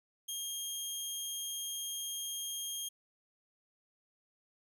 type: tone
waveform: 15% pulse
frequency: 3228 Hz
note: G#7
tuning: 50 cents flat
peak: -30 dBFS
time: 0.28-2.89 s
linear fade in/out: 10 ms
effects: none